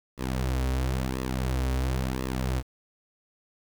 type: tone with flanger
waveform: sawtooth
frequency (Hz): 64.5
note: C2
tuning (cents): -24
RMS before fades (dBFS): -28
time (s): 0.17-2.63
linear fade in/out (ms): 50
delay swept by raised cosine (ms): 1.3 to 5.9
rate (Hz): 0.97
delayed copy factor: -0.75
effects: 8-bit